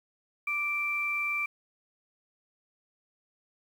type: tone pair together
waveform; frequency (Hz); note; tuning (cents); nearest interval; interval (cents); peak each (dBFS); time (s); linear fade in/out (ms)
sine; 1174.7 / 2347; D6 / D7; 0 / -2; octave; 1198; -37 / -28; 0.47-1.46; 5
effects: 9-bit